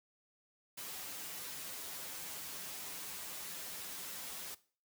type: noise with comb filter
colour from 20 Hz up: white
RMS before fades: -45 dBFS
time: 0.77-4.55 s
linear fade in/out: 10 ms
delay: 8.6 ms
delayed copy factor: -0.7
effects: noise-tail reverb RT60 0.4 s tail -18 dB re dry + high-pass 80 Hz 12 dB/octave